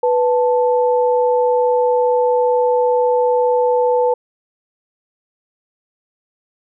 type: tone pair together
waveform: sine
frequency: 493.9 / 878.9 Hz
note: B4 / A5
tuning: 0 / -2 cents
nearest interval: minor seventh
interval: 998 cents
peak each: -13 / -18 dBFS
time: 0.03-4.14 s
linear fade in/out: 5 ms
effects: none